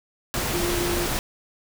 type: tone in noise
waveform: sine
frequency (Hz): 349.2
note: F4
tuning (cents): 0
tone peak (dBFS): -26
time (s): 0.54-1.06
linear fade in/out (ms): 0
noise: pink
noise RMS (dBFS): -26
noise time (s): 0.34-1.19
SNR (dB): -3
effects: none